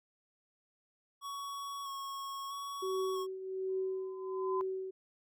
square tone with vibrato, 1108.7 Hz, C#6, in tune, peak -40 dBFS, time 1.21-3.27 s, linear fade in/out 50 ms, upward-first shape square, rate 0.77 Hz, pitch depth 17 cents each way
sine tone with tremolo, 378.6 Hz, F#4, 40 cents sharp, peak -31 dBFS, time 2.82-4.91 s, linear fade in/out 10 ms, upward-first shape triangle, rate 1.3 Hz, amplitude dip 70%
sine tone with exponential growth, 1019 Hz, C6, 46 cents flat, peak -33 dBFS, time 3.69-4.61 s, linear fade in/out 0 ms, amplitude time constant 200 ms
effects none

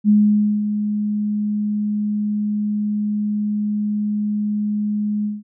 sine tone with ADSR envelope, 209.1 Hz, G#3, 12 cents sharp, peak -9 dBFS, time 0.04-5.43 s, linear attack 49 ms, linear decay 530 ms, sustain -9 dB, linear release 180 ms, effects none

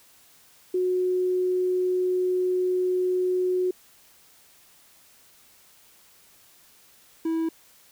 sine / triangle tone pair in turn, 365.8 / 325.9 Hz, F#4 / E4, -20 / -20 cents, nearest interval major second, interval 200 cents, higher first, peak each -21 dBFS, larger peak neither, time 0.74-3.71 / 7.25-7.49 s, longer first, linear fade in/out 5 ms, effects white hiss -56 dBFS RMS until 7.91 s

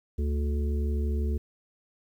harmonic tone with a mistuned harmonic, 72.2 Hz, D2, 29 cents flat, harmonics 1 / 3 / 5 / 6, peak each -25 / -36 / -39 / -41 dBFS, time 0.18-1.38 s, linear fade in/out 10 ms, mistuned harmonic 3, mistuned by +50 cents, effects 10-bit

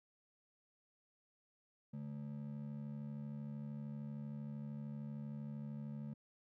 triangle ring-modulated tone, 179.6 Hz, F3, 49 cents sharp, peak -38 dBFS, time 1.93-6.14 s, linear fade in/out 10 ms, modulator 36.5 Hz, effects none

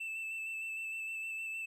triangle tone with vibrato, 2649 Hz, E7, 8 cents sharp, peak -36 dBFS, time 0-1.66 s, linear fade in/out 10 ms, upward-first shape square, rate 6.5 Hz, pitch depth 15 cents each way, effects none

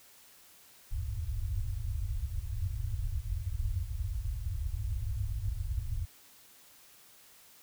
white low-pass noise, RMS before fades -34 dBFS, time 0.91-6.06 s, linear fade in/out 10 ms, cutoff 110 Hz, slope 96 dB/octave, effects white hiss -58 dBFS RMS until 7.62 s

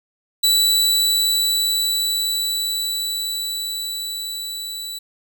sawtooth tone with level ramp, 3951 Hz, B7, in tune, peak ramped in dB -10 to -25 dBFS, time 0.43-4.99 s, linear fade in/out 10 ms, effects none

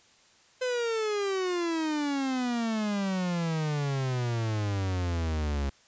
45% pulse exponential sweep, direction down, 513 to 68.2 Hz, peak -27 dBFS, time 0.61-5.7 s, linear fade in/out 10 ms, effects white hiss -60 dBFS RMS until 5.87 s + resampled to 16000 Hz

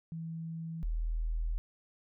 sine tone pair in turn, 163.5 / 40.49 Hz, E3 / E1, -14 / -30 cents, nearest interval 2 octaves, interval 2416 cents, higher first, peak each -37 / -30 dBFS, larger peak second, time 0.12-0.83 / 0.83-1.58 s, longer second, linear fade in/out 0 ms, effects none

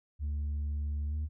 sine tone with pitch glide, 73.42 to 76.27 Hz, D2 to D#2, 0 to -34 cents, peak -28 dBFS, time 0.19-1.29 s, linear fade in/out 50 ms, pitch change +66 cents, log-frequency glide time 1.09-1.14 s, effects tanh soft clip ceiling -30 dBFS

